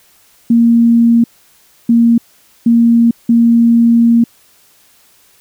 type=tone bursts at uneven times; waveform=sine; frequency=233.1 Hz; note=A#3; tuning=in tune; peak=-5 dBFS; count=4; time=0.5-1.24 / 1.89-2.18 / 2.66-3.11 / 3.29-4.24 s; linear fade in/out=5 ms; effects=white hiss -49 dBFS RMS until 5.4 s